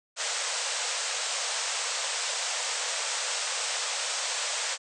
white band-pass noise, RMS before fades -31 dBFS, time 0.16-4.78 s, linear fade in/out 50 ms, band 460 to 8500 Hz, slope 96 dB/octave, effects none

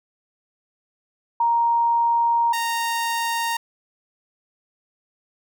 sine / sawtooth tone pair in turn, 935 / 926.9 Hz, A#5 / A#5, +5 / -10 cents, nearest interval unison, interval 15 cents, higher first, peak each -16 / -18 dBFS, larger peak first, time 1.4-2.53 / 2.53-3.57 s, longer first, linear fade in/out 5 ms, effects none

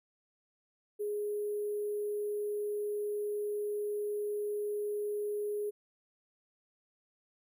sine tone with sample-and-hold, 415.3 Hz, G#4, in tune, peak -32 dBFS, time 0.99-5.71 s, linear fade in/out 20 ms, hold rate 11025 Hz, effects none

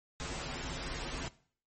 pink noise with comb filter, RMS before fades -39 dBFS, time 0.2-1.28 s, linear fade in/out 0 ms, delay 9.9 ms, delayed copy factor -0.95, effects noise-tail reverb RT60 0.5 s tail -19 dB re dry + MP3 32 kbps

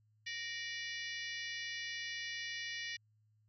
harmonic tone with a mistuned harmonic, 582 Hz, D5, 16 cents flat, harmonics 3 / 4 / 5 / 6 / 7 / 8 / 9 / 10, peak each -44 / -46 / -48 / -50 / -51 / -52 / -53 / -54 dBFS, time 0.26-2.97 s, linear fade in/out 10 ms, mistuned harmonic 3, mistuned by +110 cents, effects added 107 Hz sine -69 dBFS peak until 3.48 s

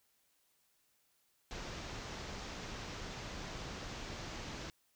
pink low-pass noise, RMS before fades -45 dBFS, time 1.51-4.7 s, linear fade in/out 0 ms, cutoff 6800 Hz, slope 48 dB/octave, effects white hiss -75 dBFS RMS until 4.95 s

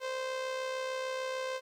sawtooth tone with amplitude modulation, 520 Hz, C5, 11 cents flat, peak -28 dBFS, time 0-1.61 s, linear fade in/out 50 ms, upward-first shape sine, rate 66.7 Hz, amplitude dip 40%, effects low-pass 6000 Hz 12 dB/octave + 11-bit

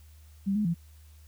sine tone with pitch steps, 196.6 / 210.9 / 169 Hz, G3 / G#3 / E3, +5 / +27 / +43 cents, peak -24 dBFS, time 0.46-0.745 s, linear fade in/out 20 ms, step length 95 ms, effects added 76 Hz sine -50 dBFS peak until 1.27 s + white hiss -63 dBFS RMS until 1.27 s

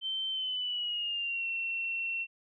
sine tone with pitch glide, 3100 to 2714 Hz, G7 to E7, -20 to +50 cents, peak -31 dBFS, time 0.01-2.27 s, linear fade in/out 50 ms, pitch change -230 cents, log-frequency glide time 0.3-1.47 s, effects none

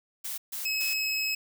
blue noise bursts, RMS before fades -35 dBFS, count 3, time 0.24-0.94 s, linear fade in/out 10 ms, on 140 ms, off 140 ms
25% pulse tone, 2569 Hz, E7, 45 cents flat, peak -23 dBFS, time 0.65-1.35 s, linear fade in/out 5 ms
effects none

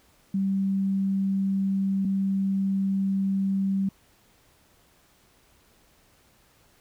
sine tone pair in turn, 194.3 / 194.3 Hz, G3 / G3, -15 / -15 cents, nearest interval unison, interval 0 cents, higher neither, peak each -22 dBFS, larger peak neither, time 0.34-2.05 / 2.05-3.89 s, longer second, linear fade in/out 5 ms, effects pink hiss -61 dBFS RMS until 6.8 s

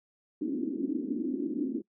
white band-pass noise, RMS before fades -32 dBFS, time 0.41-1.82 s, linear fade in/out 10 ms, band 240 to 320 Hz, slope 48 dB/octave, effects noise-tail reverb RT60 0.1 s tail -22 dB re dry

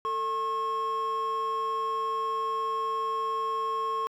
triangle tone pair together, 447.2 / 1082 Hz, A4 / C#6, +28 / -42 cents, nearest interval octave + minor third, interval 1530 cents, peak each -32 / -25 dBFS, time 0.05-4.07 s, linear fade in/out 0 ms, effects tanh soft clip ceiling -21 dBFS

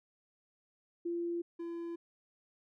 sine / triangle tone pair in turn, 342.9 / 338.6 Hz, F4 / E4, -32 / +46 cents, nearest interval unison, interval 22 cents, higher first, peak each -33 / -36 dBFS, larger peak first, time 1.05-1.42 / 1.59-1.96 s, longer neither, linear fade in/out 10 ms, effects none

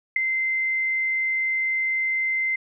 sine tone with ADSR envelope, 2076 Hz, C7, 14 cents flat, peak -13 dBFS, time 0.16-2.56 s, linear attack 5 ms, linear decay 4 ms, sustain -8 dB, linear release 7 ms, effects none

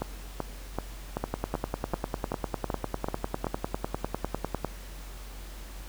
two click trains, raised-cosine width 1 ms, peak -15 / -14 dBFS, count 10 / 35, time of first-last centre 0.02-3.468 / 1.24-4.647 s, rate 2.61 / 9.98 Hz, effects added 46 Hz sine -40 dBFS peak until 5.88 s + pink hiss -48 dBFS RMS until 5.88 s

